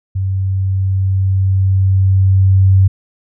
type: tone with level ramp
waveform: sine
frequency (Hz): 95.6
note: G2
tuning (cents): -43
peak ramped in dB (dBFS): -14 to -5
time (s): 0.15-2.88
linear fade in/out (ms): 10
effects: none